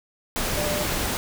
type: tone in noise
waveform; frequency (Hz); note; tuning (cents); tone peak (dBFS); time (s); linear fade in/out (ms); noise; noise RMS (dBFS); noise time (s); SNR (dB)
sine; 595; D5; +22; -27; 0.57-0.83; 0; pink; -26; 0.36-1.17; -4
effects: none